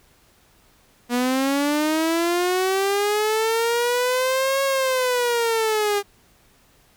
sawtooth linear two-way sweep, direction up then down, 239.6 to 549 to 401.2 Hz, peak -15 dBFS, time 1.09-6.03 s, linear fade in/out 50 ms, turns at 4.63 s, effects pink hiss -57 dBFS RMS until 6.96 s

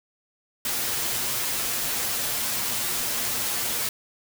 white noise with comb filter, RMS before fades -27 dBFS, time 0.65-3.89 s, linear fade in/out 2 ms, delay 8.5 ms, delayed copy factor +0.55, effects none

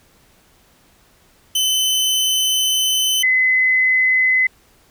sawtooth / sine tone pair in turn, 3043 / 2031 Hz, F#7 / B6, +48 / +48 cents, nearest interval perfect fifth, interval 700 cents, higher first, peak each -12 dBFS, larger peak neither, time 1.55-3.23 / 3.23-4.47 s, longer first, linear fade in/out 5 ms, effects pink hiss -54 dBFS RMS until 4.9 s

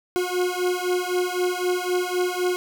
40% pulse beating tone pair, 359.2 / 363.1 Hz, F4 / F#4, +49 / -33 cents, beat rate 3.9 Hz, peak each -24 dBFS, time 0.16-2.56 s, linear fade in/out 0 ms, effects none

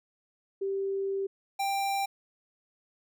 sine / square tone pair in turn, 391 / 789 Hz, G4 / G5, -4 / +11 cents, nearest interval octave, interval 1215 cents, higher second, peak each -28 dBFS, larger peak neither, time 0.61-1.27 / 1.59-2.06 s, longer first, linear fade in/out 10 ms, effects none

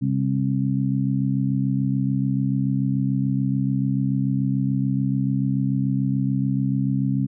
harmonic tone, 66.9 Hz, C2, 39 cents sharp, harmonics 2 / 3 / 4, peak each -22 / -24 / -25 dBFS, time 0.01-7.27 s, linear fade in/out 20 ms, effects none

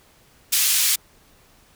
white band-pass noise, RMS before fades -19 dBFS, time 0.52-0.96 s, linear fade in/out 10 ms, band 2500 to 14000 Hz, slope 12 dB/octave, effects pink hiss -55 dBFS RMS until 1.75 s

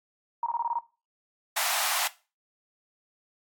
sine tone bursts, 943 Hz, A#5, 20 cents sharp, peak -24 dBFS, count 7, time 0.43-0.787 s, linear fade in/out 2 ms, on 33 ms, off 21 ms
pink high-pass noise, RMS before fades -27 dBFS, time 1.56-2.08 s, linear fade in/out 10 ms, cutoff 640 Hz, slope 96 dB/octave
effects noise-tail reverb RT60 0.3 s tail -18 dB re dry + AAC 64 kbps

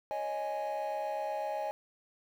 triangle chord, C# suspended second, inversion none, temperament equal, 554.4 / 622.3 / 830.6 Hz, C#5 / D#5 / G#5, 0 / 0 / 0 cents, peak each -37 / -34 / -33 dBFS, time 0.11-1.71 s, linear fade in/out 0 ms, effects tanh soft clip ceiling -26 dBFS + 10-bit

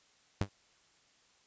sawtooth tone with exponential decay, 99.4 Hz, G2, 25 cents sharp, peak -22 dBFS, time 0.41-0.49 s, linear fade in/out 0 ms, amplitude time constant 17 ms, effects white hiss -67 dBFS RMS until 1.46 s + resampled to 16000 Hz

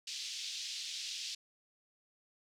white band-pass noise, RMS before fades -42 dBFS, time 0.07-1.35 s, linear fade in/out 5 ms, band 2900 to 5600 Hz, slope 24 dB/octave, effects none

